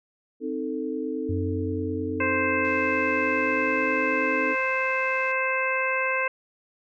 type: chord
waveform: sine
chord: A diminished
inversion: first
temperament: equal with one note detuned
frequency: 261.6 / 311.1 / 443.3 Hz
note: C4 / Eb4 / A4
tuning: 0 / 0 / +13 cents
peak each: -31 dBFS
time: 0.4-4.56 s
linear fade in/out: 50 ms
type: tone with exponential decay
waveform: sine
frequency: 93.2 Hz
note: F#2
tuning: 13 cents sharp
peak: -25 dBFS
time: 1.29-4.93 s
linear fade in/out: 5 ms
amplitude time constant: 790 ms
type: harmonic tone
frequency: 523.3 Hz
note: C5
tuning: in tune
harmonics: 1 / 2 / 3 / 4 / 5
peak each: -29 / -29 / -29 / -29 / -29 dBFS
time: 2.2-6.28 s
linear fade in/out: 5 ms
type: click train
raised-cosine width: 0.2 ms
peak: -32 dBFS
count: 302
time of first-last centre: 2.65-5.314 s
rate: 113 Hz
effects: none